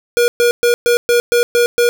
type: tone bursts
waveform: square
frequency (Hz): 478.7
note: A#4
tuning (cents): +46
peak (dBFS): -10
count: 8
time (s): 0.17-1.89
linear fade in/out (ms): 0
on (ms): 110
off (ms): 120
effects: none